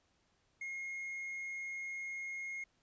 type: tone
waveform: triangle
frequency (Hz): 2149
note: C7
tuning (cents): +46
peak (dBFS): -38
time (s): 0.61-2.64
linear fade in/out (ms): 5
effects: pink hiss -75 dBFS RMS until 2.82 s + resampled to 16000 Hz